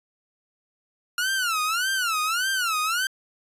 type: tone with vibrato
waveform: sawtooth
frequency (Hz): 1396.9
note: F6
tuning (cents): 0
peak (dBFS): -19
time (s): 1.18-3.07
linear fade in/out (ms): 2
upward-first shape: sine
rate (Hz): 1.7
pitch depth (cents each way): 210
effects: resampled to 32000 Hz